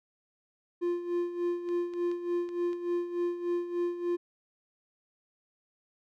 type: tone with tremolo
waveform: triangle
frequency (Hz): 349.2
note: F4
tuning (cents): 0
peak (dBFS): -24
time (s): 0.81-4.17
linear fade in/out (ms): 20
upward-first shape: sine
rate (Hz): 3.4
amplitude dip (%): 70
type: clicks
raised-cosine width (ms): 0.2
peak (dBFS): -34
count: 5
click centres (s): 1.689 / 1.937 / 2.115 / 2.49 / 2.731
effects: none